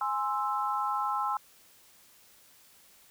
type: chord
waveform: sine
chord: Ab augmented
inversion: none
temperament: equal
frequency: 830.6 / 1046.5 / 1318.5 Hz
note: Ab5 / C6 / E6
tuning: 0 / 0 / 0 cents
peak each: -32 dBFS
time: 0.01-1.37 s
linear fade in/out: 2 ms
effects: white hiss -59 dBFS RMS until 3.1 s